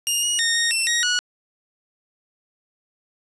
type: tone with pitch steps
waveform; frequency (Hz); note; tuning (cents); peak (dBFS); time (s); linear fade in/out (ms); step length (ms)
15% pulse; 2833 / 2891 / 1844 / 1858 / 2690 / 1884 / 1462; F7 / F#7 / A#6 / A#6 / E7 / A#6 / F#6; +24 / -41 / -19 / -6 / +34 / +18 / -21; -12; 0.07-1.19; 0; 160
effects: resampled to 24000 Hz + 8-bit